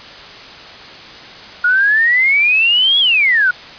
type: exponential two-way sweep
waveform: sine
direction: up then down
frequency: 1427 to 3383 to 1427 Hz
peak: -9 dBFS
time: 1.64-3.51 s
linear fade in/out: 5 ms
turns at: 2.99 s
effects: white hiss -34 dBFS RMS until 3.78 s + resampled to 11025 Hz